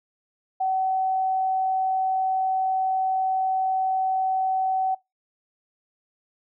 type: tone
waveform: sine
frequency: 758 Hz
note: F#5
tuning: 42 cents sharp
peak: -21 dBFS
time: 0.6-4.95 s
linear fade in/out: 10 ms
effects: noise-tail reverb RT60 0.2 s tail -22 dB re dry